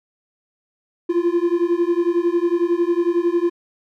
triangle beating tone pair, 340 / 351 Hz, F4 / F4, -46 / +9 cents, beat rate 11 Hz, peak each -17 dBFS, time 1.09-3.5 s, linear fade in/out 10 ms, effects none

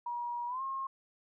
sine tone with pitch glide, 957 to 1074.2 Hz, A#5 to C6, +45 to +45 cents, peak -34 dBFS, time 0.06-0.87 s, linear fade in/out 5 ms, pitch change +200 cents, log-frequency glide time 0.47-0.62 s, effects none

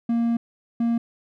triangle tone pair in turn, 233.1 / 233.1 Hz, A#3 / A#3, 0 / 0 cents, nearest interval unison, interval 0 cents, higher neither, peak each -17 / -17 dBFS, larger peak neither, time 0.09-0.37 / 0.8-0.98 s, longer first, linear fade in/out 5 ms, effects none

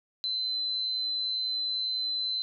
sine tone with amplitude modulation, 4051 Hz, B7, 43 cents sharp, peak -26 dBFS, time 0.24-2.42 s, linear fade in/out 0 ms, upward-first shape sine, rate 110 Hz, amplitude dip 40%, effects none

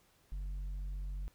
triangle tone with tanh clipping, 47.27 Hz, F#1, 38 cents sharp, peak -38 dBFS, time 0.32-1.28 s, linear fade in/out 0 ms, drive 9 dB, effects pink hiss -69 dBFS RMS until 1.34 s

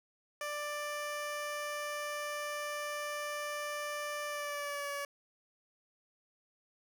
15% pulse tone with pitch glide, 590 to 568.6 Hz, D5 to C#5, +8 to +44 cents, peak -30 dBFS, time 0.41-5.05 s, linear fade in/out 2 ms, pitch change -64 cents, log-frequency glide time 4.28-4.91 s, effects none

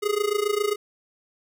square tone with amplitude modulation, 415.3 Hz, G#4, in tune, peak -19 dBFS, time 0.02-0.76 s, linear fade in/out 20 ms, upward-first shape sine, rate 27.4 Hz, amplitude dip 85%, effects none

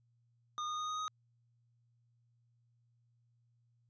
square tone with pitch steps, 1222 / 1229.8 / 1237.6 / 1245.5 / 1253.5 Hz, D#6 / D#6 / D#6 / D#6 / D#6, -32 / -21 / -10 / +1 / +12 cents, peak -37 dBFS, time 0.58-1.08 s, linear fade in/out 0 ms, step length 100 ms, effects added 118 Hz sine -70 dBFS peak until 3.89 s + resampled to 16000 Hz

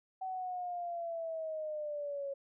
sine linear sweep, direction down, 759 to 550 Hz, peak -36 dBFS, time 0.21-2.34 s, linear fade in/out 10 ms, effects none

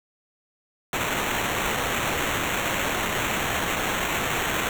violet noise with sample-and-hold, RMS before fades -26 dBFS, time 0.93-4.69 s, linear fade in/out 2 ms, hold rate 4900 Hz, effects none

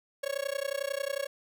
45% pulse tone with amplitude modulation, 554.4 Hz, C#5, in tune, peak -27 dBFS, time 0.23-1.27 s, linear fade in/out 10 ms, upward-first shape sine, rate 31.1 Hz, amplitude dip 100%, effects none

